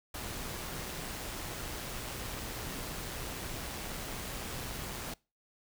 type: noise with amplitude modulation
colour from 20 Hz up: pink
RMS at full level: -39 dBFS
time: 0.14-5.14 s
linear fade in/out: 5 ms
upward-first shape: sine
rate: 125 Hz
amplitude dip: 25%
effects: noise-tail reverb RT60 0.3 s tail -24 dB re dry